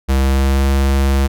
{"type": "tone with pitch glide", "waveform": "square", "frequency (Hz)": [66.9, 68.15], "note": ["C2", "C#2"], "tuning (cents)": [39, -29], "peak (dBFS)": -12, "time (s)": [0.08, 1.28], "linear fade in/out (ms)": 20, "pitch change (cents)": 32, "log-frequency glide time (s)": [0.19, 0.67], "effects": []}